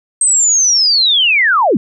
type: linear sweep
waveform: sine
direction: down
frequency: 8372 to 168.4 Hz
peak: -8 dBFS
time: 0.21-1.77 s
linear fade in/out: 2 ms
effects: none